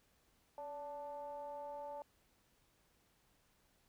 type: ring-modulated tone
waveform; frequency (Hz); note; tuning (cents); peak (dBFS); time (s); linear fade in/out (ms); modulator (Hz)
triangle; 151.4; D#3; -47; -39; 0.58-2.02; 0; 727
effects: pink hiss -74 dBFS RMS until 3.88 s